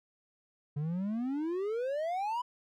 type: exponential sweep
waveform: triangle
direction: up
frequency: 141.8 to 1005 Hz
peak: -29 dBFS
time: 0.76-2.42 s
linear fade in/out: 10 ms
effects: none